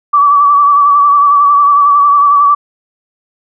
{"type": "tone with vibrato", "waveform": "sine", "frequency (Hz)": 1151, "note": "D6", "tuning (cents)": -35, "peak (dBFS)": -4, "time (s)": [0.13, 2.55], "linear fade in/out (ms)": 10, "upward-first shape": "sine", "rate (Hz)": 11, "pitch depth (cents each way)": 39, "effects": []}